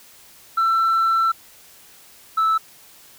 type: tone pair in turn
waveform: sine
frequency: 1339 / 1312.2 Hz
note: E6 / E6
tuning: +27 / -8 cents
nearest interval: unison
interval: 35 cents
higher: first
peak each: -13 dBFS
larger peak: neither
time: 0.57-1.32 / 2.37-2.58 s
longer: first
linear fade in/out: 10 ms
effects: tanh soft clip ceiling -14 dBFS + white hiss -48 dBFS RMS until 3.18 s